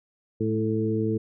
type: harmonic tone with a mistuned harmonic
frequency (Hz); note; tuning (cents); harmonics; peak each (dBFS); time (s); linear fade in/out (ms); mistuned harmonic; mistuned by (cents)
110; A2; 0; 1 / 2 / 3 / 4; -28 / -28 / -28 / -28; 0.4-1.18; 10; 2; -25
effects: none